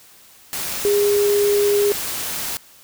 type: tone in noise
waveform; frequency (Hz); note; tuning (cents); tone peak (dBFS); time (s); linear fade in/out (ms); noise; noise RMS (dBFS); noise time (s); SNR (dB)
sine; 409.1; G#4; -26; -14; 0.85-1.92; 0; white; -26; 0.53-2.57; +9
effects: white hiss -48 dBFS RMS until 2.83 s